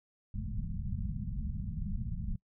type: low-pass noise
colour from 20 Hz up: pink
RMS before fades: -36 dBFS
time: 0.34-2.36 s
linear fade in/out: 5 ms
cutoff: 220 Hz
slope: 96 dB/octave
effects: noise-tail reverb RT60 0.1 s tail -24 dB re dry